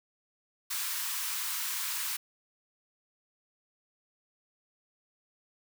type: high-pass noise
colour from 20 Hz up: white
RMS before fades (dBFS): -34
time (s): 0.7-2.17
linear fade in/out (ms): 10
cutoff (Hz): 900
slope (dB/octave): 96
effects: none